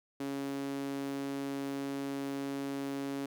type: tone with high-pass filter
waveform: sawtooth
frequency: 138.59 Hz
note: C#3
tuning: in tune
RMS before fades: -37 dBFS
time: 0.2-3.26 s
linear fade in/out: 5 ms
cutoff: 290 Hz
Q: 3
effects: none